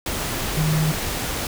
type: tone in noise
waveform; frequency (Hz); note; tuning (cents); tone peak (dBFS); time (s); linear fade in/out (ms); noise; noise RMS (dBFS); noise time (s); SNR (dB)
sine; 155.56; D#3; 0; -18; 0.57-0.92; 2; pink; -26; 0.06-1.47; +5
effects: none